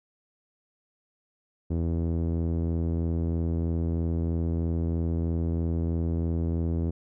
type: tone with low-pass filter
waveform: sawtooth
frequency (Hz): 83.1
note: E2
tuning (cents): +15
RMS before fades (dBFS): -27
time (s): 1.7-6.91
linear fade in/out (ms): 10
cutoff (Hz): 360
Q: 1.2
effects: none